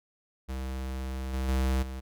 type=tone with level steps; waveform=square; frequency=65.41 Hz; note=C2; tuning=in tune; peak=-33 / -29 / -25 / -36 dBFS; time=0.48-2.01 s; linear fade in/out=20 ms; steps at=1.33 / 1.48 / 1.82 s; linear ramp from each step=10 ms; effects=none